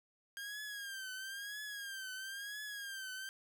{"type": "tone with vibrato", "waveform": "sawtooth", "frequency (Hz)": 1607, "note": "G6", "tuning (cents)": 43, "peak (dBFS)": -39, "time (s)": [0.37, 3.29], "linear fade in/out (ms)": 0, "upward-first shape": "triangle", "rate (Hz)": 1, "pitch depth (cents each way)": 110, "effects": []}